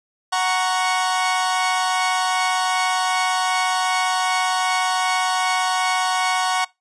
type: chord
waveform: sawtooth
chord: F# major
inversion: none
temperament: equal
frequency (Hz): 740 / 932.3 / 1108.7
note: F#5 / A#5 / C#6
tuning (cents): 0 / 0 / 0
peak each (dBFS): -17 / -22 / -19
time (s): 0.32-6.65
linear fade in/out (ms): 10
effects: noise-tail reverb RT60 0.2 s tail -22 dB re dry + resampled to 22050 Hz